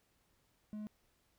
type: tone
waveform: triangle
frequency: 211.9 Hz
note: G#3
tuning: 35 cents sharp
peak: -39 dBFS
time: 0.73-0.87 s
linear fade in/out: 0 ms
effects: pink hiss -75 dBFS RMS until 1.38 s